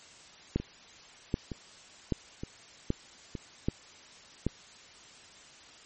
two click trains, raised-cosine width 3 ms, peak -14 / -23 dBFS, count 6 / 4, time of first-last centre 0.56-4.466 / 0.6-3.352 s, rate 1.28 / 1.09 Hz, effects white hiss -53 dBFS RMS until 5.85 s + MP3 32 kbps

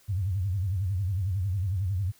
sine tone with vibrato, 95 Hz, F#2, 46 cents sharp, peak -25 dBFS, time 0.08-2.12 s, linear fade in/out 20 ms, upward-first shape sine, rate 11 Hz, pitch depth 160 cents each way, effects white hiss -60 dBFS RMS until 2.19 s

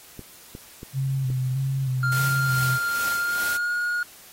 clicks, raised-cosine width 3 ms, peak -24 dBFS, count 4, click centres 0.193 / 0.551 / 0.831 / 1.302 s
sine tone with vibrato, 132 Hz, C3, 16 cents sharp, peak -22 dBFS, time 0.93-2.79 s, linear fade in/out 50 ms, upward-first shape square, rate 1.6 Hz, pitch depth 37 cents each way
triangle tone with pitch glide, 1396.9 to 1437.8 Hz, F6 to F6, 0 to +50 cents, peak -21 dBFS, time 2.03-4.03 s, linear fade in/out 2 ms, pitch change +50 cents, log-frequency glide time 3.15-3.73 s
white noise with tremolo, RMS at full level -31 dBFS, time 2.12-3.57 s, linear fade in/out 2 ms, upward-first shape sine, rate 2.4 Hz, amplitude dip 55%
effects white hiss -48 dBFS RMS until 4.32 s + AAC 48 kbps

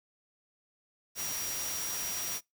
sine tone in noise, 5720 Hz, F8, 41 cents sharp, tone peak -37 dBFS, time 1.15-2.41 s, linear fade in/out 50 ms, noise white, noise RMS -37 dBFS, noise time 1.15-2.41 s, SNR -3 dB, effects noise-tail reverb RT60 0.2 s tail -26 dB re dry

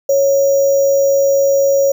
sine tone with sample-and-hold, 552 Hz, C#5, 7 cents flat, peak -9 dBFS, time 0.09-1.92 s, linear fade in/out 5 ms, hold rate 6300 Hz, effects none

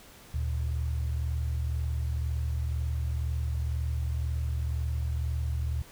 sine tone pair together, 74.8 / 116.8 Hz, D2 / A#2, +32 / +4 cents, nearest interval minor sixth, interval 772 cents, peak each -28 / -34 dBFS, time 0.34-5.82 s, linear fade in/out 5 ms, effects pink hiss -52 dBFS RMS until 5.91 s

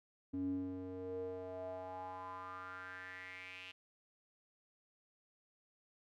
square tone with band-pass filter sweep, 92.5 Hz, F#2, in tune, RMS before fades -45 dBFS, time 0.33-3.72 s, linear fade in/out 10 ms, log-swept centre 250 to 2800 Hz, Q 5.7, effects none

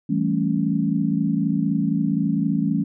sine chord, A dominant seventh, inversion second, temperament equal, 164.81 / 196 / 220 / 277.2 Hz, E3 / G3 / A3 / C#4, 0 / 0 / 0 / 0 cents, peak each -24 dBFS, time 0.09-2.84 s, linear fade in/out 10 ms, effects none

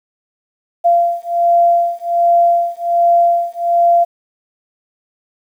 sine beating tone pair, 688 / 689.3 Hz, F5 / F5, -26 / -23 cents, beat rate 1.3 Hz, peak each -13 dBFS, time 0.84-4.05 s, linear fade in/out 20 ms, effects 8-bit

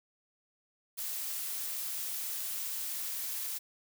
blue noise, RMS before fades -37 dBFS, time 0.97-3.59 s, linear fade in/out 20 ms, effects none

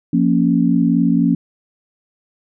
sine chord, Bb minor, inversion second, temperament equal, 174.61 / 233.1 / 277.2 Hz, F3 / Bb3 / Db4, 0 / 0 / 0 cents, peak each -16 dBFS, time 0.13-1.35 s, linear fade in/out 5 ms, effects none

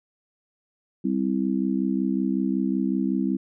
sine chord, C major, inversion second, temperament just, 196.22 / 261.6 / 327 Hz, G3 / C4 / E4, +2 / 0 / -14 cents, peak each -25 / -25 / -28 dBFS, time 1.04-3.37 s, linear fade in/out 10 ms, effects none

